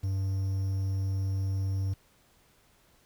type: tone with quantisation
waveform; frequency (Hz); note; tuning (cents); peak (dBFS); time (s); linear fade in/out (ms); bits
triangle; 96.3; G2; -30; -25; 0.03-1.94; 10; 9
effects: pink hiss -64 dBFS RMS until 3.05 s